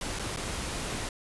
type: noise with dropouts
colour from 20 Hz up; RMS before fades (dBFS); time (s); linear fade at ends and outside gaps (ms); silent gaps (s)
pink; -34; 0.01-1.09; 2; 0.189-0.194 / 0.363-0.371
effects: resampled to 24000 Hz